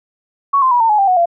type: tone with pitch steps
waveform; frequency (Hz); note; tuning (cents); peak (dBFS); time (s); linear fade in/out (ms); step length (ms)
sine; 1114 / 1039.4 / 969.8 / 904.8 / 844.3 / 787.7 / 735 / 685.7; C#6 / C6 / B5 / A5 / G#5 / G5 / F#5 / F5; +8 / -12 / -32 / +48 / +28 / +8 / -12 / -32; -9; 0.53-1.258; 10; 91
effects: none